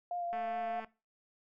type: tone with vibrato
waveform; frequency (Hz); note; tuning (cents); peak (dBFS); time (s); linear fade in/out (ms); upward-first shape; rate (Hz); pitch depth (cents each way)
sine; 698.5; F5; 0; -34; 0.11-0.8; 2; sine; 4.8; 21
type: click train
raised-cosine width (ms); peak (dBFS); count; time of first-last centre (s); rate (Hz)
0.5; -31; 115; 0.33-0.846; 221
effects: noise-tail reverb RT60 0.3 s tail -20 dB re dry